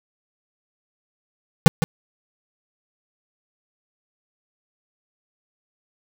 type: tone with echo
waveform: square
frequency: 162.6 Hz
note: E3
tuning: 23 cents flat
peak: -4 dBFS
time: 1.66-1.68 s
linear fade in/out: 0 ms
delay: 160 ms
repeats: 1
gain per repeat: -12 dB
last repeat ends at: 1.84 s
effects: none